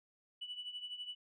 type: tone with tremolo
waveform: sine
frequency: 2960 Hz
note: F#7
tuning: in tune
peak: -38 dBFS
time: 0.41-1.15 s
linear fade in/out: 10 ms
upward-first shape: triangle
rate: 12 Hz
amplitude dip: 80%
effects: tanh soft clip ceiling -36 dBFS